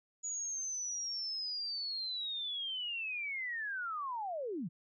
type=linear sweep; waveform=sine; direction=down; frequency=6860 to 138.59 Hz; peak=-36 dBFS; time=0.23-4.69 s; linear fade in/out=20 ms; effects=none